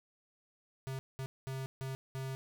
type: tone bursts at uneven times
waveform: square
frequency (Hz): 133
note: C3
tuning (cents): +29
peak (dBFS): -38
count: 5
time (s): 0.87-0.99 / 1.19-1.26 / 1.47-1.66 / 1.81-1.95 / 2.15-2.35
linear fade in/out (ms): 0
effects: none